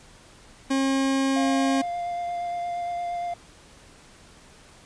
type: tone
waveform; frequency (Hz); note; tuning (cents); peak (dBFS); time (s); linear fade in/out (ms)
40% pulse; 270; C#4; -45; -20; 0.7-1.82; 10
type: tone with vibrato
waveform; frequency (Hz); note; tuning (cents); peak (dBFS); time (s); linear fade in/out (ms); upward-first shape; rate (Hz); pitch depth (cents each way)
triangle; 698.5; F5; 0; -25; 1.36-3.34; 5; sine; 8.6; 11
effects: pink hiss -51 dBFS RMS until 4.85 s + resampled to 22050 Hz